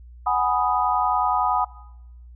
sine chord, G# minor seventh, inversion third, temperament equal, 740 / 830.6 / 987.8 / 1244.5 Hz, F#5 / G#5 / B5 / D#6, 0 / 0 / 0 / 0 cents, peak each -24 dBFS, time 0.26-1.65 s, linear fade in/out 10 ms, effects noise-tail reverb RT60 0.9 s tail -20 dB re dry + added 60 Hz sine -41 dBFS peak until 2.35 s

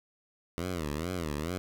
10% pulse tone with vibrato, 81.6 Hz, E2, 17 cents flat, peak -24 dBFS, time 0.58-1.58 s, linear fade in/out 0 ms, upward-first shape sine, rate 2.3 Hz, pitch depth 210 cents each way, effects none

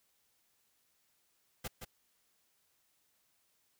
pink noise with echo, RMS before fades -40 dBFS, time 1.64-1.68 s, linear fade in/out 10 ms, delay 170 ms, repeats 1, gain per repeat -6 dB, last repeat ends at 1.85 s, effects white hiss -75 dBFS RMS until 3.79 s

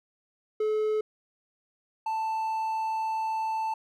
triangle tone pair in turn, 430 / 883.7 Hz, A4 / A5, -40 / +7 cents, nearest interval octave, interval 1247 cents, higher second, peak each -22 / -25 dBFS, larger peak first, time 0.6-1.01 / 2.06-3.74 s, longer second, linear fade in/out 5 ms, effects none

